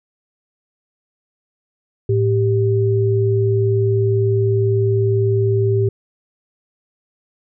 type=tone pair together; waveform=sine; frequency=110 / 392 Hz; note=A2 / G4; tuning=0 / 0 cents; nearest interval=octave + minor seventh; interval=2200 cents; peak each=-15 / -17 dBFS; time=2.09-5.89 s; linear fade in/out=5 ms; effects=none